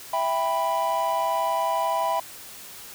triangle chord, E minor, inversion none, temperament just, 659.3 / 791.1 / 988.9 Hz, E5 / G5 / B5, 0 / +16 / +2 cents, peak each -25 / -26 / -23 dBFS, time 0.13-2.2 s, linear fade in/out 5 ms, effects white hiss -42 dBFS RMS until 2.94 s

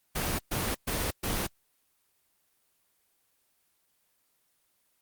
pink noise bursts, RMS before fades -30 dBFS, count 4, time 0.15-1.47 s, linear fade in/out 10 ms, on 240 ms, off 120 ms, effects white hiss -72 dBFS RMS until 5.01 s + Opus 24 kbps

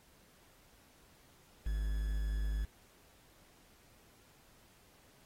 triangle tone with quantisation, 51.91 Hz, G#1, in tune, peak -30 dBFS, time 1.66-2.65 s, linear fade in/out 5 ms, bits 9, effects pink hiss -65 dBFS RMS until 5.25 s + AAC 48 kbps

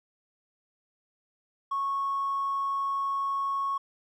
triangle tone, 1102 Hz, C#6, 11 cents flat, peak -23 dBFS, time 1.71-3.78 s, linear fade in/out 10 ms, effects tanh soft clip ceiling -24 dBFS

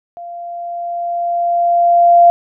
sine tone with level ramp, 692 Hz, F5, 16 cents flat, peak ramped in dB -27 to -3 dBFS, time 0.17-2.3 s, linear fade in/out 0 ms, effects none

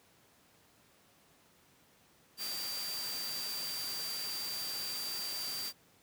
sine tone in noise, 4699 Hz, D8, in tune, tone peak -38 dBFS, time 2.37-5.73 s, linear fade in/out 50 ms, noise white, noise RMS -42 dBFS, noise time 2.37-5.73 s, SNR +1 dB, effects pink hiss -65 dBFS RMS until 6.02 s + high-pass 100 Hz 12 dB/octave

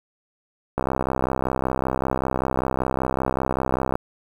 click train, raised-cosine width 1 ms, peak -8 dBFS, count 208, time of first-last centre 0.78-3.955 s, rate 65.2 Hz, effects 7-bit

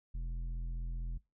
sine tone with tanh clipping, 42.18 Hz, E1, 41 cents sharp, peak -37 dBFS, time 0.14-1.18 s, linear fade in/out 10 ms, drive 9 dB, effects noise-tail reverb RT60 0.2 s tail -20 dB re dry

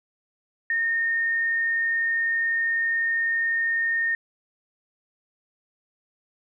sine tone, 1834 Hz, A#6, 29 cents flat, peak -21 dBFS, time 0.7-4.15 s, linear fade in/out 2 ms, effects none

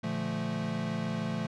square chord, Bb major seventh, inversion none, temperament equal with one note detuned, 116.54 / 146.83 / 172.81 / 220 Hz, Bb2 / D3 / F3 / A3, 0 / 0 / -18 / 0 cents, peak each -40 / -40 / -36 / -35 dBFS, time 0.03-1.47 s, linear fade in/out 10 ms, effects low-pass 5000 Hz 12 dB/octave

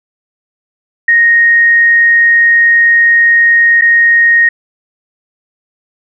sine tone with dropouts, 1864.7 Hz, A#6, in tune, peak -4 dBFS, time 1.08-4.49 s, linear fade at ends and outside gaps 5 ms, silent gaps 3.812-3.819 s, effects none

